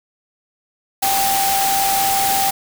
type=tone in noise; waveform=sine; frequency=784 Hz; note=G5; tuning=in tune; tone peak=-17 dBFS; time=1.02-2.51 s; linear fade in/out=10 ms; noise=white; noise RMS=-20 dBFS; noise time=1.02-2.51 s; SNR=0 dB; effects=none